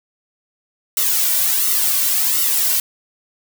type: noise with flanger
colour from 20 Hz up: blue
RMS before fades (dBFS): -17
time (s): 0.97-2.8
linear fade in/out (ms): 2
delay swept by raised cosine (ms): 1.2 to 2.4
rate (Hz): 1.4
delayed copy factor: -0.95
effects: none